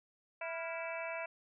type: harmonic tone with a mistuned harmonic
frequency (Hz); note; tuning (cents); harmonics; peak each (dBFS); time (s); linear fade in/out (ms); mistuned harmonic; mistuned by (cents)
329.6; E4; 0; 2 / 3 / 4 / 5 / 6 / 7 / 8; -41 / -46 / -48 / -50 / -51 / -45 / -47; 0.41-1.26; 5; 4; +98
effects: none